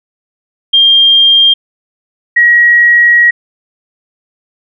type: tone pair in turn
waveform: sine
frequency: 3202 / 1903.9 Hz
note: G7 / A#6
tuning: +36 / +36 cents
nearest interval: major sixth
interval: 900 cents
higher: first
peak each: -3 dBFS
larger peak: neither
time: 0.73-1.54 / 2.36-3.31 s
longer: second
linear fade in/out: 10 ms
effects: none